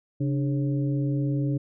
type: harmonic tone with a mistuned harmonic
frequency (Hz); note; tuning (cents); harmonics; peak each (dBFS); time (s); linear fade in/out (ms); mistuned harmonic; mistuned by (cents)
136.6; C#3; -25; 1 / 2 / 3 / 4; -24 / -28 / -39 / -40; 0.2-1.58; 10; 2; +120
effects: none